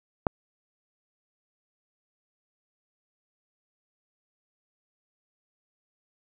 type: click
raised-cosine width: 1 ms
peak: -8 dBFS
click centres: 0.268 s
effects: none